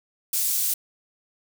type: high-pass noise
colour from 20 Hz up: pink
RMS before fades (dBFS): -24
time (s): 0.33-0.74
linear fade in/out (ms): 5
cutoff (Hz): 8600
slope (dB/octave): 12
effects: none